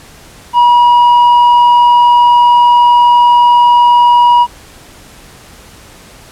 triangle tone with tanh clipping, 964 Hz, B5, 42 cents flat, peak -4 dBFS, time 0.53-4.47 s, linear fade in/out 50 ms, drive 8 dB, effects pink hiss -37 dBFS RMS until 6.31 s + low-pass 12000 Hz 12 dB/octave

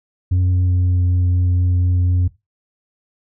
sine tone with pitch glide, 91 to 89.59 Hz, F#2 to F2, -28 to +45 cents, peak -10 dBFS, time 0.31-2.28 s, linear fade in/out 10 ms, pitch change -27 cents, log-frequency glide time 0.48-1.05 s, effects noise-tail reverb RT60 0.2 s tail -18 dB re dry + tanh soft clip ceiling -12 dBFS

